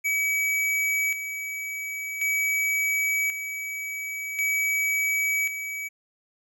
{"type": "tone with tremolo", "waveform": "square", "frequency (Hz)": 2279, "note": "C#7", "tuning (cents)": 47, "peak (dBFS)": -23, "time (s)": [0.04, 5.89], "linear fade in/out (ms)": 20, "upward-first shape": "square", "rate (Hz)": 0.46, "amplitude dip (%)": 60, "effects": []}